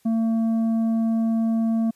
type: tone with tanh clipping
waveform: sine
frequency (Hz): 225.8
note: A3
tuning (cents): +45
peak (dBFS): -20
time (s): 0.05-1.91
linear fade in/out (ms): 10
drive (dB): 6
effects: white hiss -62 dBFS RMS until 1.95 s + resampled to 32000 Hz